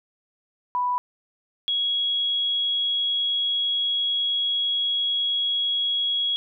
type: tone pair in turn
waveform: sine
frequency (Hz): 987.8 / 3323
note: B5 / G#7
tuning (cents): 0 / 0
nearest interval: octave + major sixth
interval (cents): 2100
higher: second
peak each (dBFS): -21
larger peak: neither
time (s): 0.75-0.98 / 1.68-6.36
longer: second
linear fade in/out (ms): 0
effects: none